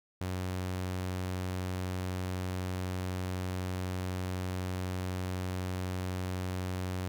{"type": "tone", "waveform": "sawtooth", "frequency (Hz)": 92, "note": "F#2", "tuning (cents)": -9, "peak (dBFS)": -29, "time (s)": [0.21, 7.08], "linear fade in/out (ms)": 0, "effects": []}